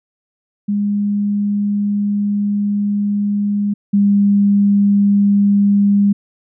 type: tone pair in turn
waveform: sine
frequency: 204.4 / 201.8 Hz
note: G#3 / G#3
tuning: -27 / -49 cents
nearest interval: unison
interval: 22 cents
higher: first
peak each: -14 / -9 dBFS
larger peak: second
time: 0.68-3.74 / 3.93-6.13 s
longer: first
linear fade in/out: 10 ms
effects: none